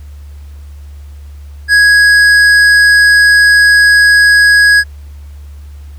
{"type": "tone with hard clipping", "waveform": "sine", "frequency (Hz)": 1661.2, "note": "G#6", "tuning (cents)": 0, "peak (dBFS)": -5, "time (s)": [1.68, 4.84], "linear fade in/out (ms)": 50, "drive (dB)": 9, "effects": ["added 72 Hz sine -27 dBFS peak until 5.98 s", "pink hiss -48 dBFS RMS until 5.98 s"]}